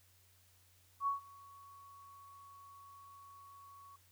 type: tone with ADSR envelope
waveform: sine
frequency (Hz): 1116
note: C#6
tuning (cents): +11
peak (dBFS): -30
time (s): 1-3.96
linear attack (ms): 70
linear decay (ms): 130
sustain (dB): -24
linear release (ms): 4
effects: added 91 Hz sine -69 dBFS peak until 4.11 s + white hiss -69 dBFS RMS until 4.11 s